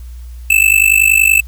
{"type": "tone with amplitude modulation", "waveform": "square", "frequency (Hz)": 2637, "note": "E7", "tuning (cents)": 0, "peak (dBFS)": -4, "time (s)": [0.5, 1.41], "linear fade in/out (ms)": 5, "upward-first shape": "sine", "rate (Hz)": 50.5, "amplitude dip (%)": 90, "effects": ["added 60 Hz sine -27 dBFS peak until 1.47 s", "white hiss -49 dBFS RMS until 1.47 s"]}